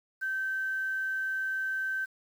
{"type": "tone with quantisation", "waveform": "sine", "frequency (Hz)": 1549, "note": "G6", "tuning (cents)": -21, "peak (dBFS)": -29, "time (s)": [0.21, 2.06], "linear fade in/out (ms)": 20, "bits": 9, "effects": []}